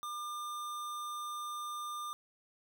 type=tone; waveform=square; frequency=1200 Hz; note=D6; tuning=37 cents sharp; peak=-39 dBFS; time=0.03-2.13 s; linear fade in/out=0 ms; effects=none